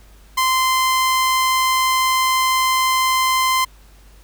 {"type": "tone", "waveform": "sawtooth", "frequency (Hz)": 1038, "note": "C6", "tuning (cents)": -14, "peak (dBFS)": -11, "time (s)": [0.37, 3.65], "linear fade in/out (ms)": 10, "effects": ["added 50 Hz sine -44 dBFS peak until 4.23 s", "pink hiss -52 dBFS RMS until 4.23 s"]}